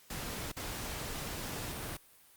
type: noise with dropouts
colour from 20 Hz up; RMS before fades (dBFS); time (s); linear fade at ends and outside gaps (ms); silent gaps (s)
pink; -40; 0.1-1.97; 5; 0.518-0.566
effects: white hiss -61 dBFS RMS until 2.36 s + Opus 48 kbps